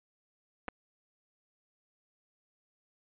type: clicks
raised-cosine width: 0.5 ms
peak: -22 dBFS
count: 2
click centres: 0.682 / 0.686 s
effects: resampled to 8000 Hz